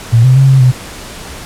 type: tone with pitch steps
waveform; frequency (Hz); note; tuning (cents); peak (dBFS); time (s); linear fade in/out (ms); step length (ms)
sine; 115.7 / 129 / 135 / 133.7 / 127; A#2 / C3 / C#3 / C3 / B2; -13 / -24 / -45 / +38 / +49; -3; 0.12-0.72; 20; 120
effects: pink hiss -28 dBFS RMS until 1.45 s + low-pass 11000 Hz 12 dB/octave